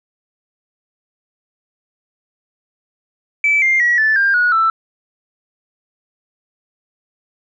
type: tone with pitch steps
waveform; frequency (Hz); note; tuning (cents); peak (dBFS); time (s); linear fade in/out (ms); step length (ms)
sine; 2311 / 2107 / 1921 / 1751.4 / 1596.8 / 1455.8 / 1327.3; D7 / C7 / B6 / A6 / G6 / F#6 / E6; -28 / +12 / -48 / -8 / +32 / -29 / +12; -10; 3.44-4.7; 2; 180
effects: tanh soft clip ceiling -6 dBFS